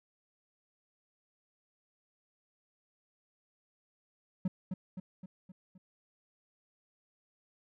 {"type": "tone with echo", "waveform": "triangle", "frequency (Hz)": 185, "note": "F#3", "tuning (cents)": 0, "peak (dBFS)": -26, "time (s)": [4.45, 4.48], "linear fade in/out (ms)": 5, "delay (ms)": 260, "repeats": 5, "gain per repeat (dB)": -5, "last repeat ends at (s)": 5.78, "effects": []}